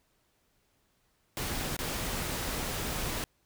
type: noise with dropouts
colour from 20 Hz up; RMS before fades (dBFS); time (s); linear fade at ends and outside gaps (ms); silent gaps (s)
pink; -34; 1.37-3.24; 0; 1.766-1.79
effects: pink hiss -72 dBFS RMS until 3.45 s